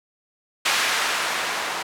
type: noise with low-pass filter sweep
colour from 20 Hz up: violet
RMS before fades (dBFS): -24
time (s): 0.65-1.83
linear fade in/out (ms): 10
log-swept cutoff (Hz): 1800 to 970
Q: 0.79
effects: none